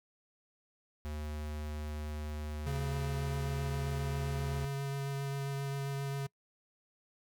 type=tone; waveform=square; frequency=75.4 Hz; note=D2; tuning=46 cents sharp; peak=-38 dBFS; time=1.05-4.65 s; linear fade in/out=0 ms
type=tone with vibrato; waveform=square; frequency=138.59 Hz; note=C#3; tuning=in tune; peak=-35 dBFS; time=2.66-6.27 s; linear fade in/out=10 ms; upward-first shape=sine; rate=7.5 Hz; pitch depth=11 cents each way
effects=noise-tail reverb RT60 0.1 s tail -24 dB re dry